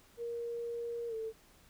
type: tone with pitch glide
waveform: sine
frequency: 470 to 444.6 Hz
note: A#4 to A4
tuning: +14 to +18 cents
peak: -36 dBFS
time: 0.17-1.33 s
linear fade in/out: 50 ms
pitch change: -96 cents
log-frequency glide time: 1.08-1.14 s
effects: pink hiss -63 dBFS RMS until 1.69 s